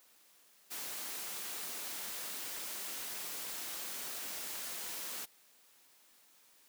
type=noise; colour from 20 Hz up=white; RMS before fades=-42 dBFS; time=0.7-5.26 s; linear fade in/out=20 ms; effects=white hiss -65 dBFS RMS until 6.68 s + high-pass 200 Hz 12 dB/octave